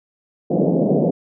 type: band-pass noise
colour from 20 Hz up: pink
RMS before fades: -17 dBFS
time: 0.5-1.11 s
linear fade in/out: 10 ms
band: 150 to 640 Hz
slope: 48 dB/octave
effects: none